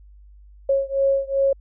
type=beating tone pair; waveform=sine; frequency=546 / 548.6 Hz; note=C#5 / C#5; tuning=-26 / -18 cents; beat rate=2.6 Hz; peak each=-20 / -21 dBFS; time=0.69-1.53 s; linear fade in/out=5 ms; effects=added 50 Hz sine -44 dBFS peak until 1.6 s